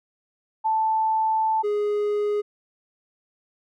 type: tone pair in turn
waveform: sine / triangle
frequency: 880 / 415.3 Hz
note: A5 / G#4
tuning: 0 / 0 cents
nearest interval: octave + minor second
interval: 1300 cents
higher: first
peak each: -19 / -19 dBFS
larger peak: neither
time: 0.64-1.63 / 1.63-2.42 s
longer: first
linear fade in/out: 20 ms
effects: none